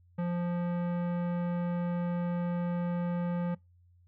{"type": "tone with tanh clipping", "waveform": "sine", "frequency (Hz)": 174.61, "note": "F3", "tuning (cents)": 0, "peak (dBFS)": -31, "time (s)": [0.18, 3.55], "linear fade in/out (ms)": 10, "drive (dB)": 17, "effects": ["noise-tail reverb RT60 0.2 s tail -24 dB re dry", "added 88 Hz sine -59 dBFS peak until 4.07 s"]}